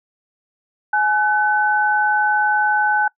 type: tone pair together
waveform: sine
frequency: 841.6 / 1510 Hz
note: G#5 / F#6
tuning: +23 / +35 cents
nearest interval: minor seventh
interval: 1012 cents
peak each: -17 dBFS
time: 0.93-3.08 s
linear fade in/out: 5 ms
effects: noise-tail reverb RT60 0.1 s tail -23 dB re dry